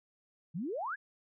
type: exponential sweep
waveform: sine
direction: up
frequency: 146.83 to 1760 Hz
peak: -34 dBFS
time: 0.54-0.96 s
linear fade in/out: 20 ms
effects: none